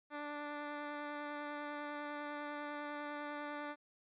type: tone with vibrato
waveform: 10% pulse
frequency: 293.7 Hz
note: D4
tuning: in tune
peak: -33 dBFS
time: 0.1-3.76 s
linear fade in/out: 50 ms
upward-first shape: triangle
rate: 10 Hz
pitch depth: 12 cents each way
effects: resampled to 8000 Hz